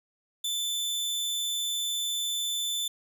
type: tone with amplitude modulation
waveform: sawtooth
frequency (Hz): 3520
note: A7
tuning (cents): 0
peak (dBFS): -24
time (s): 0.44-2.88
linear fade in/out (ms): 5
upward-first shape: sine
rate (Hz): 226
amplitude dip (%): 25
effects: none